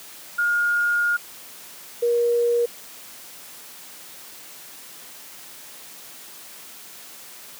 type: tone pair in turn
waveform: sine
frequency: 1423 / 474.9 Hz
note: F6 / A#4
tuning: +32 / +32 cents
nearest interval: octave + perfect fifth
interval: 1900 cents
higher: first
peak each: -18 / -17 dBFS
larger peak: second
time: 0.38-1.17 / 2.02-2.66 s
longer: first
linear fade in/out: 10 ms
effects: white hiss -42 dBFS RMS until 7.59 s + high-pass 150 Hz 12 dB/octave